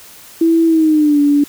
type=tone with pitch glide; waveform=sine; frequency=329.6 to 288.6 Hz; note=E4 to D4; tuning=0 to -30 cents; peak=-8 dBFS; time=0.41-1.44 s; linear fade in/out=5 ms; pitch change=-230 cents; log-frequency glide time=0.66-1.2 s; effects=white hiss -39 dBFS RMS until 1.48 s